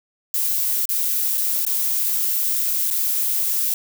violet noise with dropouts, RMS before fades -21 dBFS, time 0.34-3.74 s, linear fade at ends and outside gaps 1 ms, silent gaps 0.855-0.89 / 1.374-1.378 / 1.651-1.665 / 2.903-2.909 s, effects none

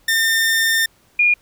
sawtooth / sine tone pair in turn, 1808 / 2429 Hz, A6 / D#7, +47 / -42 cents, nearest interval perfect fourth, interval 511 cents, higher second, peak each -11 dBFS, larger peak neither, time 0.08-0.86 / 1.19-1.34 s, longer first, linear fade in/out 5 ms, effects pink hiss -56 dBFS RMS until 1.41 s

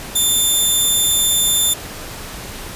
10% pulse tone, 3552 Hz, A7, 16 cents sharp, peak -5 dBFS, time 0.15-1.74 s, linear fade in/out 10 ms, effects pink hiss -31 dBFS RMS until 2.75 s + resampled to 32000 Hz

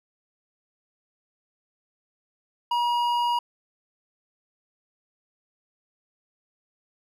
triangle tone with hard clipping, 957 Hz, A#5, 45 cents sharp, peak -23 dBFS, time 2.71-3.39 s, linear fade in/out 5 ms, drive 12 dB, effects none

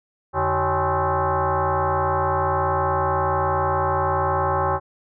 sine tone with frequency modulation, 146.7 Hz, D3, 2 cents flat, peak -18 dBFS, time 0.33-4.8 s, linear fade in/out 50 ms, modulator 234 Hz, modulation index 4.9, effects none

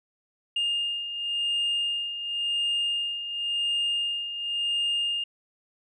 sine beating tone pair, 2823 / 2823.93 Hz, F7 / F7, +18 / +19 cents, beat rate 0.93 Hz, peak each -31 / -25 dBFS, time 0.56-5.24 s, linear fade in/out 5 ms, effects tanh soft clip ceiling -21 dBFS

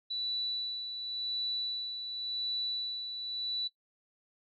sine tone with tremolo, 3960 Hz, B7, 4 cents sharp, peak -31 dBFS, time 0.1-3.68 s, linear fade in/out 10 ms, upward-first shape sine, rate 0.91 Hz, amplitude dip 50%, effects noise-tail reverb RT60 0.1 s tail -17 dB re dry

